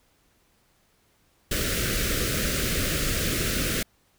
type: band-stop noise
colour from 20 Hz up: pink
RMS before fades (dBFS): -26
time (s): 1.51-3.83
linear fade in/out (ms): 5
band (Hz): 600 to 1300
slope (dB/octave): 48
effects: pink hiss -65 dBFS RMS until 4.18 s